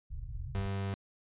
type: low-pass noise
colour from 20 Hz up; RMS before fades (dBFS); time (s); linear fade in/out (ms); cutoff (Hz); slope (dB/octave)
pink; -40; 0.1-0.68; 5; 130; 96
type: tone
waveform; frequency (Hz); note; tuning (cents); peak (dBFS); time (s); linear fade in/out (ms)
35% pulse; 98; G2; 0; -31; 0.55-0.94; 0
effects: resampled to 8000 Hz